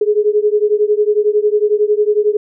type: beating tone pair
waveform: sine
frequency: 415.1 / 426.1 Hz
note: G#4 / G#4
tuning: -1 / +44 cents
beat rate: 11 Hz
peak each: -13 / -14 dBFS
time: 0.01-2.37 s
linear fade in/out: 5 ms
effects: none